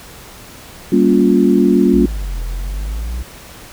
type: chord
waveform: sine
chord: G half-diminished seventh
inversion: none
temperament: just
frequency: 196 / 235.2 / 282.2 / 352.8 Hz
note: G3 / Bb3 / Db4 / F4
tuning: 0 / +16 / +31 / +18 cents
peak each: -14 dBFS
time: 0.92-2.06 s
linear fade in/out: 5 ms
type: exponential two-way sweep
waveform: triangle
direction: down then up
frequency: 61.74 to 41.2 to 61.74 Hz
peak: -17 dBFS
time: 1.93-3.23 s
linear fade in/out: 10 ms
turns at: 2.42 s
effects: pink hiss -37 dBFS RMS until 3.72 s